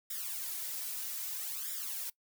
blue noise with flanger, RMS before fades -39 dBFS, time 0.1-2.1 s, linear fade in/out 5 ms, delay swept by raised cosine 0.56 to 4.06 ms, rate 0.62 Hz, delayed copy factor +0.95, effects noise-tail reverb RT60 0.1 s tail -21 dB re dry

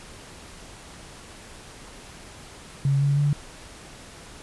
sine tone with pitch steps, 138.59 / 141.67 / 144.81 Hz, C#3 / C#3 / D3, 0 / +38 / -24 cents, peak -18 dBFS, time 2.85-3.33 s, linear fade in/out 2 ms, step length 160 ms, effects pink hiss -44 dBFS RMS until 4.42 s + resampled to 24000 Hz

